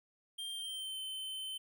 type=tone with pitch glide; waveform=square; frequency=3183 to 3075 Hz; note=G7 to G7; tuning=+26 to -34 cents; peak=-40 dBFS; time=0.38-1.58 s; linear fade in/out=10 ms; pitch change=-60 cents; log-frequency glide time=0.5-1 s; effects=none